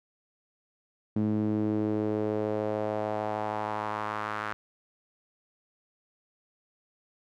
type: tone with band-pass filter sweep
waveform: sawtooth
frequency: 106.6 Hz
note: G#2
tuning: 46 cents sharp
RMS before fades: -30 dBFS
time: 1.16-4.53 s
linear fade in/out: 0 ms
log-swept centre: 240 to 1400 Hz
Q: 2.4
effects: none